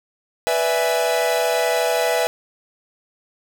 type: chord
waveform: 45% pulse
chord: E dominant seventh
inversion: second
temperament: equal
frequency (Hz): 493.9 / 587.3 / 659.3 / 830.6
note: B4 / D5 / E5 / G#5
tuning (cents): 0 / 0 / 0 / 0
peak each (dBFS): -22 / -27 / -21 / -25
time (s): 0.47-2.27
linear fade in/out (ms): 0
effects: none